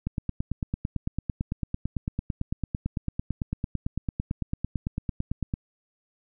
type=click train; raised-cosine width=5 ms; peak=-15 dBFS; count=50; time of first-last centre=0.07-5.539 s; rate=8.96 Hz; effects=none